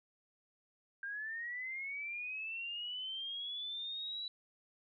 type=linear sweep; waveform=sine; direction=up; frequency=1587 to 3951 Hz; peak=-39 dBFS; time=1.03-4.28 s; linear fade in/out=2 ms; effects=none